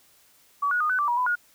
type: tone with pitch steps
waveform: sine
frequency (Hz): 1140 / 1455 / 1227 / 1503 / 1169 / 959 / 1000 / 1439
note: C#6 / F#6 / D#6 / F#6 / D6 / A#5 / B5 / F#6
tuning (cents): +48 / -29 / -25 / +27 / -8 / +49 / +21 / -49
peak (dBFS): -21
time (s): 0.62-1.356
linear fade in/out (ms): 10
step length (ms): 92
effects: white hiss -59 dBFS RMS until 1.54 s